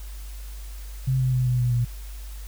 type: tone with pitch steps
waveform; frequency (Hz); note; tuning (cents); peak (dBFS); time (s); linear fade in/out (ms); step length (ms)
sine; 131.1 / 128.92 / 126.78 / 124.67 / 122.6 / 120.57; C3 / C3 / B2 / B2 / B2 / B2; +4 / -25 / +46 / +17 / -12 / -41; -19; 1.07-1.85; 10; 130
effects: added 50 Hz sine -34 dBFS peak until 2.47 s + white hiss -48 dBFS RMS until 2.47 s